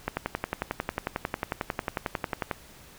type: click train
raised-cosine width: 0.5 ms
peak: -12 dBFS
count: 28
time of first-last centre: 0.08-2.512 s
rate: 11.1 Hz
effects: pink hiss -51 dBFS RMS until 2.98 s